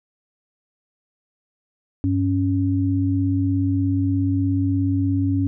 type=tone pair together; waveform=sine; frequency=98 / 277.2 Hz; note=G2 / C#4; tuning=0 / 0 cents; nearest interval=octave + tritone; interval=1800 cents; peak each=-20 dBFS; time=2.04-5.47 s; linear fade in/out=0 ms; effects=none